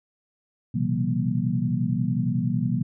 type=tone cluster; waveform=sine; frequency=121.4 / 132.4 / 165.2 / 191.2 / 236.6 Hz; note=B2 / C3 / E3 / G3 / A#3; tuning=-29 / +21 / +4 / -43 / +26 cents; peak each=-28 dBFS; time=0.74-2.83 s; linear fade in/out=10 ms; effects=none